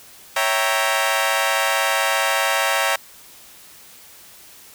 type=chord; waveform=15% pulse; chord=C# diminished seventh; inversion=none; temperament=equal; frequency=554.4 / 659.3 / 784 / 932.3 Hz; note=C#5 / E5 / G5 / Bb5; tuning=0 / 0 / 0 / 0 cents; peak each=-17 dBFS; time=0.36-2.96 s; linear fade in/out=5 ms; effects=white hiss -45 dBFS RMS until 4.74 s